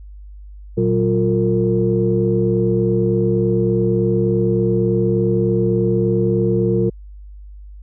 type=tone cluster; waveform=sine; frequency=119.9 / 188.8 / 353.3 / 456.7 Hz; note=A#2 / F#3 / F4 / A#4; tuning=+49 / +35 / +20 / -36 cents; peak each=-19 dBFS; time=0.77-6.9 s; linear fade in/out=10 ms; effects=tanh soft clip ceiling -3 dBFS + added 50 Hz sine -34 dBFS peak until 7.82 s